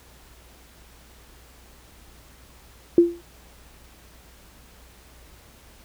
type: tone with exponential decay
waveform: sine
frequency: 343.2 Hz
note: F4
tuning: 30 cents flat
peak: -7 dBFS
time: 2.98-3.21 s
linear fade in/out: 2 ms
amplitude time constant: 49 ms
effects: added 60 Hz sine -52 dBFS peak until 5.84 s + pink hiss -52 dBFS RMS until 5.84 s